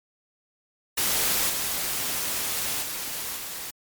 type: noise with level steps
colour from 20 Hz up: white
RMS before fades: -24 / -28 / -32 / -35 dBFS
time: 0.97-3.71 s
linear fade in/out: 10 ms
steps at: 1.49 / 2.82 / 3.36 s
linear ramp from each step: 10 ms
effects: MP3 96 kbps